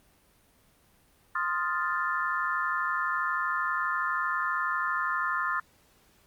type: chord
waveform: sine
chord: F dominant seventh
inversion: second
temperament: equal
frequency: 1046.5 / 1244.5 / 1396.9 / 1760 Hz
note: C6 / Eb6 / F6 / A6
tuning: 0 / 0 / 0 / 0 cents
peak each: -32 dBFS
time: 1.35-5.6 s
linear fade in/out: 5 ms
effects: pink hiss -63 dBFS RMS until 6.26 s + Opus 32 kbps